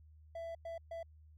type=tone bursts at uneven times; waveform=triangle; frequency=665 Hz; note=E5; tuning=15 cents sharp; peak=-39 dBFS; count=3; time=0.35-0.55 / 0.65-0.78 / 0.91-1.03 s; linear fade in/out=5 ms; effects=added 77 Hz sine -57 dBFS peak until 1.37 s